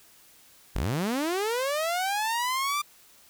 sawtooth linear sweep, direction up, 33.08 to 1196 Hz, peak -22 dBFS, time 0.75-2.82 s, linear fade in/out 10 ms, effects white hiss -56 dBFS RMS until 3.29 s

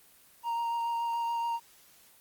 triangle tone with vibrato, 932.3 Hz, A#5, in tune, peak -27 dBFS, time 0.43-1.6 s, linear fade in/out 50 ms, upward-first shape sine, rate 7 Hz, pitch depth 11 cents each way, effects white hiss -59 dBFS RMS until 2.2 s + Opus 24 kbps

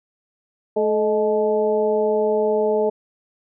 harmonic tone with a mistuned harmonic, 215.4 Hz, A3, 37 cents flat, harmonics 1 / 2 / 3 / 4, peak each -28 / -18 / -22 / -28 dBFS, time 0.76-2.9 s, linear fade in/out 10 ms, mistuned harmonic 3, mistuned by -59 cents, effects none

